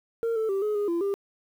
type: tone with pitch steps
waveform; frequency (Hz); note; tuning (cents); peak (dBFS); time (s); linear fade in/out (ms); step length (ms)
sine; 459.8 / 441.3 / 390.2 / 422.7 / 411.5 / 340 / 397.8; A#4 / A4 / G4 / G#4 / G#4 / F4 / G4; -24 / +5 / -8 / +31 / -16 / -46 / +25; -21; 0.23-1.14; 0; 130
effects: tanh soft clip ceiling -23 dBFS + 9-bit